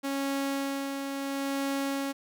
sawtooth tone with tremolo, 275.6 Hz, C#4, 10 cents flat, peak -24 dBFS, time 0.03-2.13 s, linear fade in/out 20 ms, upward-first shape sine, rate 0.74 Hz, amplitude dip 40%, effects none

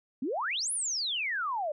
sine exponential two-way sweep, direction up then down, 233.1 to 10840 to 571 Hz, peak -29 dBFS, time 0.22-1.72 s, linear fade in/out 5 ms, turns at 0.72 s, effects none

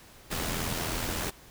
pink noise with amplitude modulation, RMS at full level -30 dBFS, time 0.3-1.31 s, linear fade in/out 20 ms, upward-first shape sine, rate 82.7 Hz, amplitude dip 45%, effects pink hiss -53 dBFS RMS until 1.5 s

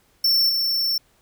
square tone with level steps, 5410 Hz, E8, 44 cents sharp, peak -16 / -20 dBFS, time 0.24-0.98 s, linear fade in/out 5 ms, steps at 0.49 s, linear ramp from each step 5 ms, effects pink hiss -61 dBFS RMS until 1.21 s

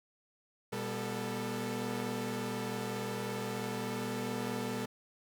sawtooth tone cluster, 121.4 / 198.7 / 243.2 / 440.7 Hz, B2 / G3 / B3 / A4, -29 / +24 / -26 / +3 cents, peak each -38 / -36 / -37 / -36 dBFS, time 0.72-4.86 s, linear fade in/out 10 ms, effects none

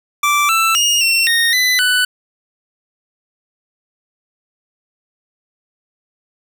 25% pulse tone with pitch steps, 1169 / 1330 / 2851 / 2713 / 1854 / 2002 / 1492 Hz, D6 / E6 / F7 / E7 / A#6 / B6 / F#6, -8 / +15 / +35 / +49 / -10 / +23 / +14 cents, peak -8 dBFS, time 0.23-2.05 s, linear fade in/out 5 ms, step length 260 ms, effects none

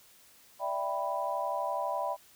sine chord, E minor seventh, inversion third, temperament equal, 587.3 / 659.3 / 784 / 987.8 Hz, D5 / E5 / G5 / B5, 0 / 0 / 0 / 0 cents, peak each -36 / -36 / -36 / -34 dBFS, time 0.59-2.17 s, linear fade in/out 50 ms, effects white hiss -59 dBFS RMS until 2.35 s

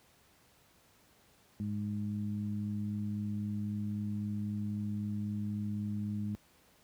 harmonic tone, 103.8 Hz, G#2, in tune, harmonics 1 / 2 / 3, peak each -37 / -35 / -50 dBFS, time 1.6-6.35 s, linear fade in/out 0 ms, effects pink hiss -65 dBFS RMS until 6.83 s + high-pass 60 Hz 12 dB/octave

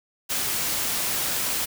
white noise, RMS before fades -26 dBFS, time 0.29-1.66 s, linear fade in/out 20 ms, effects none

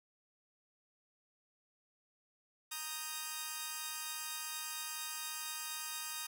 5% pulse chord, Eb major, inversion second, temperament equal, 932.3 / 1244.5 / 1568 Hz, Bb5 / Eb6 / G6, 0 / 0 / 0 cents, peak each -33 / -31 / -36 dBFS, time 2.71-6.27 s, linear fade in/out 10 ms, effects none

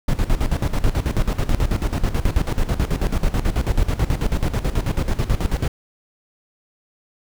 brown noise with tremolo, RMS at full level -17 dBFS, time 0.08-5.68 s, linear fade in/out 5 ms, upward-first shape square, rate 9.2 Hz, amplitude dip 75%, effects none

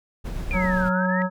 brown noise with tremolo, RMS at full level -28 dBFS, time 0.24-0.9 s, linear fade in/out 20 ms, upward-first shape triangle, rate 8 Hz, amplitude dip 25%
sine exponential two-way sweep, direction down then up, 2451 to 1359 to 1945 Hz, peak -27 dBFS, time 0.51-1.22 s, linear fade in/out 0 ms, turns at 0.89 s
harmonic tone, 184.5 Hz, F#3, 5 cents flat, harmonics 1 / 3 / 5 / 7 / 9, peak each -22 / -27 / -29 / -30 / -32 dBFS, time 0.52-1.3 s, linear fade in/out 50 ms
effects none

